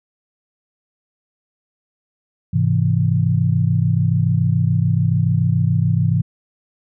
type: chord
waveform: sine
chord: Ab augmented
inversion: none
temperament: equal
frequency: 103.83 / 130.81 / 164.81 Hz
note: Ab2 / C3 / E3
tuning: 0 / 0 / 0 cents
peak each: -18 dBFS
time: 2.53-6.22 s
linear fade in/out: 10 ms
effects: none